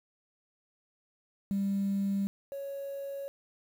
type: tone pair in turn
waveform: sine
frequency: 197.8 / 555.1 Hz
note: G3 / C#5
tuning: +16 / +2 cents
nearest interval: octave + tritone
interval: 1786 cents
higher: second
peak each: -26 / -35 dBFS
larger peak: first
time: 1.51-2.27 / 2.52-3.28 s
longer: neither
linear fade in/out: 0 ms
effects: tanh soft clip ceiling -24 dBFS + 9-bit